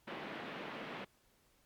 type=band-pass noise; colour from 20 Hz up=pink; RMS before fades=-45 dBFS; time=0.07-1.05 s; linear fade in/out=10 ms; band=180 to 3100 Hz; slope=24 dB/octave; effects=pink hiss -71 dBFS RMS until 1.65 s + MP3 96 kbps